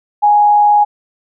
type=tone with frequency modulation; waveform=sine; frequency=830.6 Hz; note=G#5; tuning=in tune; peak=-6 dBFS; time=0.22-0.85 s; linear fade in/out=20 ms; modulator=94.5 Hz; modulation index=0.2; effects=none